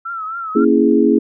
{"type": "tone with vibrato", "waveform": "sine", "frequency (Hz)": 1326, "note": "E6", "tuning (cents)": 10, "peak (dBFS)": -22, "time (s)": [0.05, 0.65], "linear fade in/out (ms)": 10, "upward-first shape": "triangle", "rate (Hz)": 3.8, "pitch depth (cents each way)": 93}
{"type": "chord", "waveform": "sine", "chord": "A# half-diminished seventh", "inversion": "none", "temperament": "equal", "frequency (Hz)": [233.1, 277.2, 329.6, 415.3], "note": ["A#3", "C#4", "E4", "G#4"], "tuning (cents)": [0, 0, 0, 0], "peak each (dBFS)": -15, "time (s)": [0.55, 1.19], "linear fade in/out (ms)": 10}
{"effects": []}